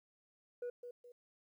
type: tone with echo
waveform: sine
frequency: 486.4 Hz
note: B4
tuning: 26 cents flat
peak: -36 dBFS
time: 0.62-0.7 s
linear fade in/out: 5 ms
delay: 210 ms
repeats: 2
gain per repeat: -9 dB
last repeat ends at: 1.12 s
effects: tanh soft clip ceiling -38 dBFS + 13-bit